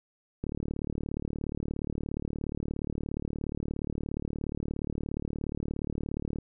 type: click train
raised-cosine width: 3 ms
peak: -20 dBFS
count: 221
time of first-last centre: 0.44-6.386 s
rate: 37 Hz
effects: none

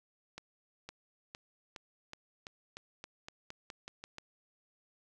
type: accelerating click train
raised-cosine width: 0.2 ms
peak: -27 dBFS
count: 14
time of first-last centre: 0.38-4.184 s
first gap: 510 ms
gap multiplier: 0.9
effects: none

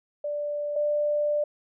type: tone pair in turn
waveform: sine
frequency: 587.3 / 591.7 Hz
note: D5 / D5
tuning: 0 / +13 cents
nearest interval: unison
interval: 13 cents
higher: second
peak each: -27 / -22 dBFS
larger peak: second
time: 0.24-0.76 / 0.76-1.44 s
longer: second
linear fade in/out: 5 ms
effects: none

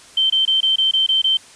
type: tone bursts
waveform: sine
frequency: 3111 Hz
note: G7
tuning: 14 cents flat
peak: -13 dBFS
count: 8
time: 0.17-1.371 s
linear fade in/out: 5 ms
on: 130 ms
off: 23 ms
effects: white hiss -44 dBFS RMS until 1.55 s + resampled to 22050 Hz

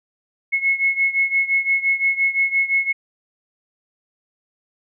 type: beating tone pair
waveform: sine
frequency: 2180 / 2185.8 Hz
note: C#7 / C#7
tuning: -29 / -25 cents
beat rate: 5.8 Hz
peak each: -18 / -21 dBFS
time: 0.52-2.93 s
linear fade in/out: 20 ms
effects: none

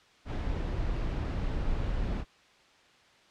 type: noise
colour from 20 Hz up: brown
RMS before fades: -31 dBFS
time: 0.25-2.25 s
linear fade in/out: 50 ms
effects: white hiss -60 dBFS RMS until 3.3 s + low-pass 4000 Hz 12 dB/octave

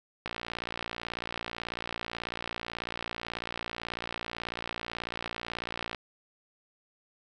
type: click train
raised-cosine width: 0.3 ms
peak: -18 dBFS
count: 332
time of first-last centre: 0.26-5.947 s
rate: 58.2 Hz
effects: none

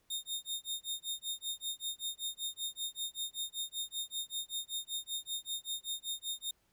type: tone with tremolo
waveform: sawtooth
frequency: 3671 Hz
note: A#7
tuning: 27 cents flat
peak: -31 dBFS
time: 0.1-6.51 s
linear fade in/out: 5 ms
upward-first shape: sine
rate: 5.2 Hz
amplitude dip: 100%
effects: pink hiss -74 dBFS RMS until 6.72 s

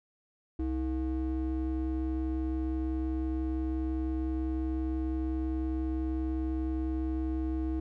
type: ring-modulated tone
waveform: triangle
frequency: 193.1 Hz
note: G3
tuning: 26 cents flat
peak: -24 dBFS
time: 0.59-7.8 s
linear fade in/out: 5 ms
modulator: 127 Hz
effects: none

